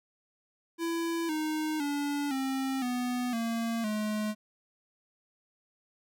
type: tone with pitch steps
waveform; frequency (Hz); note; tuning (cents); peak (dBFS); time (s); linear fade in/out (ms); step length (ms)
square; 334 / 309.8 / 287.4 / 266.6 / 247.3 / 229.5 / 212.9; E4 / D#4 / D4 / C4 / B3 / A#3 / G#3; +23 / -7 / -37 / +33 / +3 / -27 / +43; -30; 0.78-4.35; 50; 510
effects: none